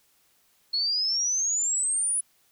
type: exponential sweep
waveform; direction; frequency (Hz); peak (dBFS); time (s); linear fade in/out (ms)
sine; up; 4300 to 10030; -23; 0.73-2.21; 10
effects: white hiss -65 dBFS RMS until 2.51 s